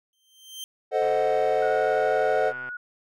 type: tone with exponential growth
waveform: sawtooth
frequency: 3136 Hz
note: G7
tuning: in tune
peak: -29 dBFS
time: 0.13-0.64 s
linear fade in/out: 1 ms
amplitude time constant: 110 ms
type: chord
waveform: triangle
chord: A diminished seventh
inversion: none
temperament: equal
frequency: 440 / 523.3 / 622.3 / 740 Hz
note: A4 / C5 / Eb5 / Gb5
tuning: 0 / 0 / 0 / 0 cents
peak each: -24 dBFS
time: 0.91-2.53 s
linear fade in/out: 50 ms
type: click train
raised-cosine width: 0.5 ms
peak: -28 dBFS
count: 213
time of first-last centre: 1.02-2.689 s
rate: 127 Hz
type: tone with vibrato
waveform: sine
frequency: 1455 Hz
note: F#6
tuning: 29 cents flat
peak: -32 dBFS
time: 1.62-2.77 s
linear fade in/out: 5 ms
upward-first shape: sine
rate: 12 Hz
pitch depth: 14 cents each way
effects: none